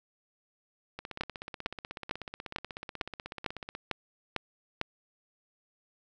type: two click trains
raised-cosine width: 0.3 ms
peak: -14 / -23 dBFS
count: 9 / 46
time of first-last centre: 1.21-4.814 / 0.99-3.751 s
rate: 2.22 / 16.3 Hz
effects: none